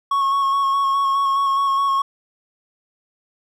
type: tone with vibrato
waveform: triangle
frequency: 1100 Hz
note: C#6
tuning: 14 cents flat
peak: -14 dBFS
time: 0.11-2.02 s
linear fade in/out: 5 ms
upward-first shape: square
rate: 4.8 Hz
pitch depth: 17 cents each way
effects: none